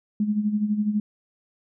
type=tone with tremolo; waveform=sine; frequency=210 Hz; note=G#3; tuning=19 cents sharp; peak=-18 dBFS; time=0.2-1 s; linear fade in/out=2 ms; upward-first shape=sine; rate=12 Hz; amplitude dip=65%; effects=none